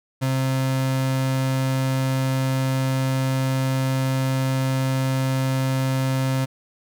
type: tone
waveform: 35% pulse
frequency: 132.2 Hz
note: C3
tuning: 18 cents sharp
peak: -18 dBFS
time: 0.21-6.46 s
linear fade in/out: 20 ms
effects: none